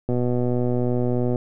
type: click train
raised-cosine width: 2 ms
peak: -11 dBFS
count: 157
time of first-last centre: 0.09-1.358 s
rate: 123 Hz
effects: none